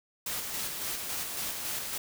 white noise with tremolo, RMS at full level -34 dBFS, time 0.26-1.98 s, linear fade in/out 5 ms, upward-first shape square, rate 3.6 Hz, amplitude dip 30%, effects none

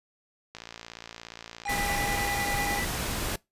click train, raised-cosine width 0.2 ms, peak -23 dBFS, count 100, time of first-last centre 0.55-2.284 s, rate 57.1 Hz
harmonic tone, 811 Hz, G#5, 41 cents flat, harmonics 1 / 3 / 5 / 7 / 9 / 10, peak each -31 / -41 / -50 / -49 / -55 / -51 dBFS, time 1.65-2.8 s, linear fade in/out 10 ms
sine tone bursts, 1977 Hz, B6, 1 cent sharp, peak -31 dBFS, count 12, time 1.68-2.846 s, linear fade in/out 0 ms, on 77 ms, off 22 ms
pink noise, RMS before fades -31 dBFS, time 1.69-3.36 s, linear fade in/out 5 ms
effects noise-tail reverb RT60 0.2 s tail -23 dB re dry + resampled to 32000 Hz

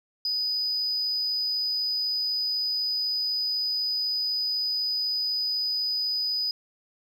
sine tone, 4978 Hz, D#8, in tune, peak -23 dBFS, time 0.25-6.51 s, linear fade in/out 2 ms, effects tanh soft clip ceiling -22 dBFS

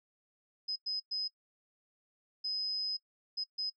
sine tone bursts at uneven times, 5050 Hz, D#8, 25 cents sharp, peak -33 dBFS, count 6, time 0.68-0.76 / 0.86-1 / 1.11-1.28 / 2.44-2.97 / 3.37-3.44 / 3.58-3.7 s, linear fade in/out 10 ms, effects noise-tail reverb RT60 0.1 s tail -21 dB re dry

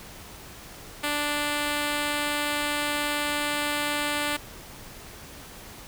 5% pulse tone, 293.7 Hz, D4, in tune, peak -14 dBFS, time 1.03-4.37 s, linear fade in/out 10 ms, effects pink hiss -44 dBFS RMS until 5.87 s

